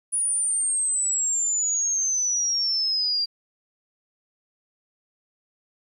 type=exponential sweep; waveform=sine; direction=down; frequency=9800 to 4734 Hz; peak=-21 dBFS; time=0.12-3.26 s; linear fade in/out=20 ms; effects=10-bit